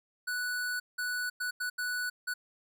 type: tone bursts at uneven times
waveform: square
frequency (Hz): 1480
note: F#6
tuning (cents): 0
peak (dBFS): -32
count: 6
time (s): 0.27-0.8 / 0.98-1.3 / 1.4-1.51 / 1.6-1.7 / 1.78-2.1 / 2.27-2.34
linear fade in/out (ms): 10
effects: none